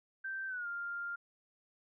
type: tone with pitch glide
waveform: sine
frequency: 1561 to 1398.7 Hz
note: G6 to F6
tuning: -8 to +2 cents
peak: -37 dBFS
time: 0.24-1.16 s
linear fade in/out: 10 ms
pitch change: -190 cents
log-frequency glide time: 0.47-0.67 s
effects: none